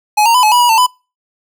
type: tone with pitch steps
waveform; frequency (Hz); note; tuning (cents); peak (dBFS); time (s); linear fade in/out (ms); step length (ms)
square; 844 / 925 / 1000 / 855 / 976 / 968 / 895 / 999; G#5 / A#5 / B5 / A5 / B5 / B5 / A5 / B5; +28 / -14 / +21 / -50 / -21 / -35 / +29 / +20; -8; 0.17-0.866; 10; 87
effects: noise-tail reverb RT60 0.3 s tail -26 dB re dry